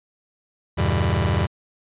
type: chord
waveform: sawtooth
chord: E minor seventh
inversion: none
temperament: just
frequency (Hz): 82.41 / 98.89 / 123.61 / 148.33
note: E2 / G2 / B2 / D3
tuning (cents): 0 / +16 / +2 / +18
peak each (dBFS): -18 / -18 / -21 / -24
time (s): 0.77-1.47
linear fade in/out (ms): 20
effects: resampled to 8000 Hz